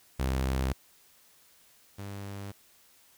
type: tone pair in turn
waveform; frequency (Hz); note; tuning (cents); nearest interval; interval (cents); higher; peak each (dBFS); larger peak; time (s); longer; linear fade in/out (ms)
sawtooth; 65.6 / 99.92; C2 / G2; +5 / +34; perfect fifth; 729; second; -23 / -34; first; 0.19-0.73 / 1.98-2.52; neither; 10
effects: white hiss -61 dBFS RMS until 3.17 s